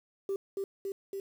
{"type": "tone with echo", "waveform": "sine", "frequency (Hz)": 392, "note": "G4", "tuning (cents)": 0, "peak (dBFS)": -28, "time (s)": [0.29, 0.36], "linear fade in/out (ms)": 2, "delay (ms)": 280, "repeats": 3, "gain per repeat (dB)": -2, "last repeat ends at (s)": 1.2, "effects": ["tanh soft clip ceiling -27 dBFS", "9-bit"]}